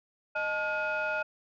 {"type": "tone cluster", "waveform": "sine", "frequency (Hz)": [619, 868, 1426, 2524], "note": ["D#5", "A5", "F6", "D#7"], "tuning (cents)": [-9, -24, 36, 24], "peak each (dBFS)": [-32, -36, -30, -36], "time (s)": [0.35, 1.23], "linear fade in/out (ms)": 10, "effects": ["tanh soft clip ceiling -23 dBFS"]}